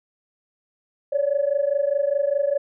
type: tone pair together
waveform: sine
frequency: 554.1 / 579 Hz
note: C#5 / D5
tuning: -1 / -25 cents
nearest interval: minor second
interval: 76 cents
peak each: -21 dBFS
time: 1.12-2.58 s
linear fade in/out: 10 ms
effects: tanh soft clip ceiling -12 dBFS